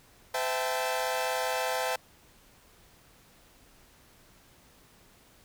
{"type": "chord", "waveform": "sawtooth", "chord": "A minor seventh", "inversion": "first", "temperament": "equal with one note detuned", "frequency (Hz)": [511, 659.3, 784, 880], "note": ["C5", "E5", "G5", "A5"], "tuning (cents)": [-41, 0, 0, 0], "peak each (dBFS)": [-29, -30, -31, -31], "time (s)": [0.34, 1.96], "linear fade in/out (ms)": 5, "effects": ["pink hiss -59 dBFS RMS until 5.44 s"]}